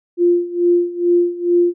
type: tone with tremolo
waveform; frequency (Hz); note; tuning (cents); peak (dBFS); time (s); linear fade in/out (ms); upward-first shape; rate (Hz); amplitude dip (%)
sine; 349.2; F4; 0; -9; 0.17-1.74; 50; sine; 2.3; 85
effects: none